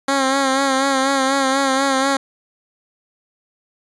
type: tone with vibrato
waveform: 10% pulse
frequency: 270 Hz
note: C#4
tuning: 45 cents flat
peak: -7 dBFS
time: 0.08-2.17 s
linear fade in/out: 5 ms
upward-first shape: sine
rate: 4.1 Hz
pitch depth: 44 cents each way
effects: resampled to 22050 Hz